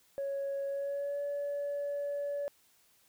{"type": "tone with pitch glide", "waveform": "sine", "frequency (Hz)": [554.4, 572.3], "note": ["C#5", "D5"], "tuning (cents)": [0, -45], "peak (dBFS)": -31, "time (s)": [0.18, 2.48], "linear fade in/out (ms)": 0, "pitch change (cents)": 55, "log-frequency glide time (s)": [0.67, 1.21], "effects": ["tanh soft clip ceiling -30 dBFS", "white hiss -67 dBFS RMS until 3.08 s"]}